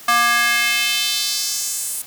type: tone with high-pass filter sweep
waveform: square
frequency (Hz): 237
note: A#3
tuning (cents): +29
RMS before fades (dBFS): -19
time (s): 0.08-2.02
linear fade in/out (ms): 5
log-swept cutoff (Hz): 1100 to 10000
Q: 2
effects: white hiss -40 dBFS RMS until 2.06 s + high-pass 60 Hz 12 dB/octave